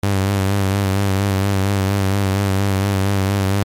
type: tone with vibrato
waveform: sawtooth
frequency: 98 Hz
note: G2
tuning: in tune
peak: -11 dBFS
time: 0.03-3.63 s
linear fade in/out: 0 ms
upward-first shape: sine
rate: 4.3 Hz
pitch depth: 45 cents each way
effects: MP3 64 kbps